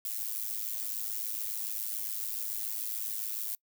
violet noise with amplitude modulation, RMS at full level -32 dBFS, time 0.05-3.55 s, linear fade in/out 2 ms, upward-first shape sine, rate 107 Hz, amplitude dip 80%, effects noise-tail reverb RT60 0.1 s tail -26 dB re dry

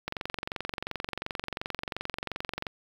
click train, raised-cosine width 0.3 ms, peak -16 dBFS, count 60, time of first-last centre 0.08-2.668 s, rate 22.8 Hz, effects 7-bit

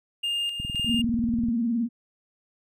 triangle tone with tremolo, 2817 Hz, F7, 14 cents sharp, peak -23 dBFS, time 0.23-1.02 s, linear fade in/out 10 ms, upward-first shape square, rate 1.9 Hz, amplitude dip 50%
click train, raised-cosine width 5 ms, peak -22 dBFS, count 19, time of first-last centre 0.6-1.487 s, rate 20.3 Hz
sine tone with vibrato, 233.1 Hz, A#3, in tune, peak -22 dBFS, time 0.85-1.89 s, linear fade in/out 50 ms, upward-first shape sine, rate 19 Hz, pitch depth 85 cents each way
effects none

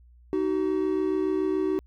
triangle tone pair together, 311.1 / 378.1 Hz, D#4 / F#4, 0 / +38 cents, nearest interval minor third, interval 338 cents, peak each -25 / -23 dBFS, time 0.33-1.79 s, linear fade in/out 0 ms, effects added 60 Hz sine -51 dBFS peak until 1.86 s

